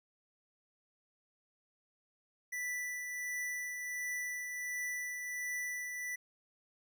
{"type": "tone with tremolo", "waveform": "square", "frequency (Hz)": 1975.5, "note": "B6", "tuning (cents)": 0, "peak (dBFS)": -36, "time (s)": [2.52, 6.16], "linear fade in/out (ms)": 10, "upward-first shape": "triangle", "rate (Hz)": 1.4, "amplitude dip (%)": 40, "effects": []}